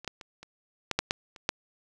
clicks, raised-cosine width 0.2 ms, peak -26 / -15 / -26 / -28 / -10 / -7 / -8 / -29 / -7 dBFS, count 9, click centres 0.046 / 0.077 / 0.212 / 0.43 / 0.913 / 0.99 / 1.109 / 1.362 / 1.491 s, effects none

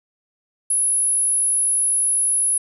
sine tone, 10548 Hz, E9, in tune, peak -16 dBFS, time 0.7-2.58 s, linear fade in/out 5 ms, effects none

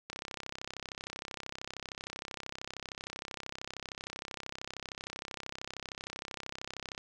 click train, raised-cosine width 0.2 ms, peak -22 dBFS, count 228, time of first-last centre 0.1-6.979 s, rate 33 Hz, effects none

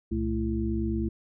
sine tone cluster, 66.7 / 116 / 218.4 / 334.9 Hz, C2 / A#2 / A3 / E4, +34 / -8 / -13 / +27 cents, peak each -30 / -35 / -30 / -31 dBFS, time 0.11-1.09 s, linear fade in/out 10 ms, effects none

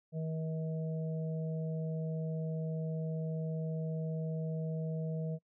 harmonic tone, 159.7 Hz, D#3, 45 cents sharp, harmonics 1 / 3 / 4, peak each -34 / -44 / -46 dBFS, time 0.12-5.39 s, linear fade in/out 50 ms, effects noise-tail reverb RT60 0.1 s tail -25 dB re dry

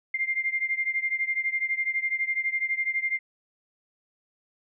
sine beating tone pair, 2100 / 2112 Hz, C7 / C7, +6 / +16 cents, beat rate 12 Hz, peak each -27 / -29 dBFS, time 0.14-3.19 s, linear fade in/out 5 ms, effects none

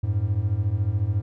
triangle beating tone pair, 92.5 / 106.5 Hz, F#2 / G#2, 0 / +44 cents, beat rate 14 Hz, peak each -23 / -21 dBFS, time 0.03-1.22 s, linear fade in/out 10 ms, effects none

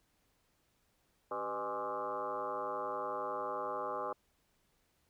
sine tone with frequency modulation, 830.6 Hz, G#5, in tune, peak -35 dBFS, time 1.31-4.13 s, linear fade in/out 5 ms, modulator 111 Hz, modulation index 3.9, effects pink hiss -75 dBFS RMS until 5.09 s

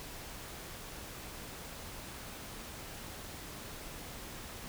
silence, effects pink hiss -46 dBFS RMS until 4.68 s

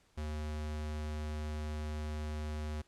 square tone, 76 Hz, D#2, 40 cents flat, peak -37 dBFS, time 0.17-2.82 s, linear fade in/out 10 ms, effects pink hiss -69 dBFS RMS until 2.87 s + low-pass 9000 Hz 12 dB/octave

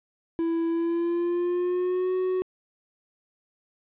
triangle tone with pitch glide, 331.8 to 370.3 Hz, E4 to F#4, +11 to +1 cents, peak -21 dBFS, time 0.39-2.42 s, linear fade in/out 0 ms, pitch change +190 cents, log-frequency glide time 0.68-2.14 s, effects resampled to 8000 Hz + 10-bit

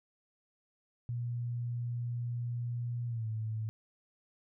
sine tone with pitch glide, 120 to 110.04 Hz, B2 to A2, -49 to +1 cents, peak -33 dBFS, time 1.09-3.69 s, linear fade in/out 0 ms, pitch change -150 cents, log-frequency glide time 3.07-3.27 s, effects none

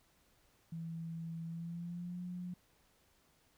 sine tone with pitch glide, 164.81 to 178.69 Hz, E3 to F3, 0 to +40 cents, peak -40 dBFS, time 0.72-2.54 s, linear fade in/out 5 ms, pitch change +140 cents, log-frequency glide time 1.45-2.21 s, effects pink hiss -71 dBFS RMS until 3.57 s

